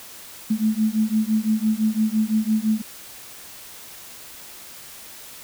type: beating tone pair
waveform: sine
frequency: 214.6 / 220.5 Hz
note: A3 / A3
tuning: -43 / +4 cents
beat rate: 5.9 Hz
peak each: -21 dBFS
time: 0.5-2.82 s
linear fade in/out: 10 ms
effects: white hiss -41 dBFS RMS until 5.43 s